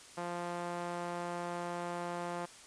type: tone with band-pass filter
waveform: sawtooth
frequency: 174.2 Hz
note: F3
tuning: 4 cents flat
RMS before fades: -39 dBFS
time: 0.17-2.46 s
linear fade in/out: 10 ms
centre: 840 Hz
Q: 1.1
effects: white hiss -54 dBFS RMS until 2.66 s + resampled to 22050 Hz